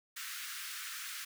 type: high-pass noise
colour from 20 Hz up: pink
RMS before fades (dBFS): -43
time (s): 0.16-1.25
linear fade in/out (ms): 10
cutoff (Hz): 1300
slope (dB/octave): 48
effects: none